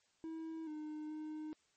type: tone with pitch steps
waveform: triangle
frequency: 322.8 / 305.4 / 308.3 Hz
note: E4 / D#4 / D#4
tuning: -36 / -32 / -16 cents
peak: -40 dBFS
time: 0.24-1.53 s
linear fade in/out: 0 ms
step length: 430 ms
effects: white hiss -75 dBFS RMS until 1.76 s + MP3 32 kbps